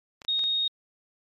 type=clicks; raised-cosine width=0.2 ms; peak=-25 dBFS; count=4; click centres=0.218 / 0.249 / 0.393 / 0.439 s
type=tone; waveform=sine; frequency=3727 Hz; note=A#7; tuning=1 cent flat; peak=-23 dBFS; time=0.28-0.68 s; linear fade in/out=5 ms
effects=MP3 64 kbps

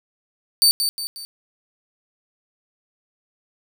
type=tone with echo; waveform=sawtooth; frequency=4574 Hz; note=D8; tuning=47 cents flat; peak=-9 dBFS; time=0.62-0.71 s; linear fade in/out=0 ms; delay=180 ms; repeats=3; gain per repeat=-7 dB; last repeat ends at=1.25 s; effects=8-bit

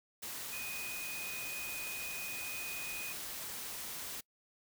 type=tone in noise; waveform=sine; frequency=2489 Hz; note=D#7; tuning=in tune; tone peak=-42 dBFS; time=0.52-3.13 s; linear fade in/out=10 ms; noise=white; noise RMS=-43 dBFS; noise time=0.22-4.21 s; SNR=-2 dB; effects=noise-tail reverb RT60 0.1 s tail -24 dB re dry

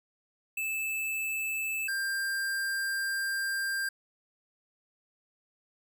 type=tone pair in turn; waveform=square; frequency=2626 / 1590.1 Hz; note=E7 / G6; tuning=-7 / +24 cents; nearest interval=major sixth; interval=869 cents; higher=first; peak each=-31 / -30 dBFS; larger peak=second; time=0.57-1.88 / 1.88-3.89 s; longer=second; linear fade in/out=5 ms; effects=none

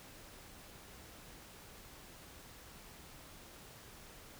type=silence; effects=pink hiss -55 dBFS RMS until 4.39 s

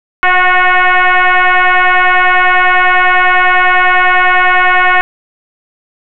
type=tone with frequency modulation; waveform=sine; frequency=370 Hz; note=F#4; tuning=in tune; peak=-5 dBFS; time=0.23-5.01 s; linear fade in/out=0 ms; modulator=365 Hz; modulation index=5.5; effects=none

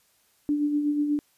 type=tone with tremolo; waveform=sine; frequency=293.7 Hz; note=D4; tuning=in tune; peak=-20 dBFS; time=0.49-1.19 s; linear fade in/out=0 ms; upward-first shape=sine; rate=8.2 Hz; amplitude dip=45%; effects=white hiss -65 dBFS RMS until 1.37 s + resampled to 32000 Hz

